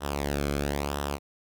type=tone with flanger; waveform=sawtooth; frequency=71.5 Hz; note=D2; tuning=46 cents flat; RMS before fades=-30 dBFS; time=0-1.19 s; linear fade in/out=50 ms; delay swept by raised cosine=0.44 to 1.09 ms; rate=1 Hz; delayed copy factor=-0.7; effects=none